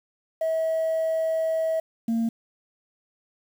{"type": "tone pair in turn", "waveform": "sine", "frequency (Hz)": [645, 228.7], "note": ["E5", "A#3"], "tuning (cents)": [-38, -33], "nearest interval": "octave + tritone", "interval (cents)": 1795, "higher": "first", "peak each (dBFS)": [-20, -19], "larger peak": "second", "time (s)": [[0.41, 1.8], [2.08, 2.29]], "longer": "first", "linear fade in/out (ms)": 5, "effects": ["tanh soft clip ceiling -20 dBFS", "8-bit"]}